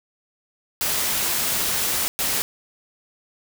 white noise bursts at uneven times, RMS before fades -23 dBFS, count 2, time 0.81-2.08 / 2.19-2.42 s, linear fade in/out 0 ms, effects none

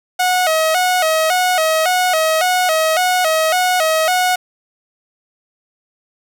sawtooth tone with vibrato, 682 Hz, F5, 41 cents flat, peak -9 dBFS, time 0.19-4.36 s, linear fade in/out 10 ms, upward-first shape square, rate 1.8 Hz, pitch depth 120 cents each way, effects none

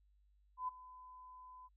sine tone with ADSR envelope, 1010 Hz, B5, 39 cents sharp, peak -35 dBFS, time 0.57-1.69 s, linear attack 110 ms, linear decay 15 ms, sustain -18 dB, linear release 34 ms, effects added 50 Hz sine -68 dBFS peak until 1.76 s

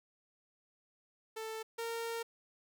sawtooth tone pair in turn, 442.1 / 460.8 Hz, A4 / A#4, +8 / -20 cents, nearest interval minor second, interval 72 cents, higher second, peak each -36 / -33 dBFS, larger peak second, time 1.36-1.63 / 1.78-2.23 s, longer second, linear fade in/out 10 ms, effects none

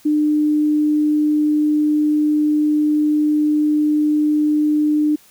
sine tone, 301 Hz, D4, 43 cents sharp, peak -13 dBFS, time 0.05-5.16 s, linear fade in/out 10 ms, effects white hiss -50 dBFS RMS until 5.3 s

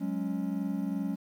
triangle chord, F# suspended second, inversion none, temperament equal, 185 / 207.7 / 277.2 Hz, F#3 / G#3 / C#4, 0 / 0 / 0 cents, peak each -32 dBFS, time 0-1.16 s, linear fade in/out 20 ms, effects 10-bit

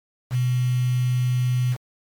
sine tone with quantisation, 125.2 Hz, B2, 24 cents sharp, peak -18 dBFS, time 0.3-1.77 s, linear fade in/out 50 ms, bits 6, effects MP3 96 kbps

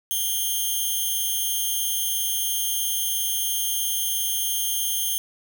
5% pulse tone with amplitude modulation, 3189 Hz, G7, 29 cents sharp, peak -11 dBFS, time 0.11-5.18 s, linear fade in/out 0 ms, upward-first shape sine, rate 223 Hz, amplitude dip 70%, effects 7-bit

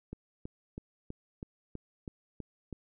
click train, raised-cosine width 3 ms, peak -27 dBFS, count 9, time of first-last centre 0.13-2.727 s, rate 3.08 Hz, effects none

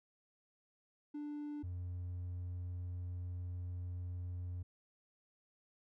triangle tone pair in turn, 294.9 / 89.31 Hz, D4 / F2, +7 / +39 cents, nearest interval octave + major sixth, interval 2068 cents, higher first, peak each -38 / -37 dBFS, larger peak second, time 1.14-1.63 / 1.63-4.63 s, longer second, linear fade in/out 10 ms, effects tanh soft clip ceiling -34 dBFS

